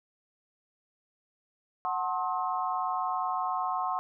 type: chord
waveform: sine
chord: F# diminished seventh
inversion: none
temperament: just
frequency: 740 / 888 / 1065.6 / 1278.7 Hz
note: F#5 / A5 / C6 / Eb6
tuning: 0 / +16 / +31 / +47 cents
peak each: -32 / -37 / -31 / -37 dBFS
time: 1.85-3.99 s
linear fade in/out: 0 ms
effects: none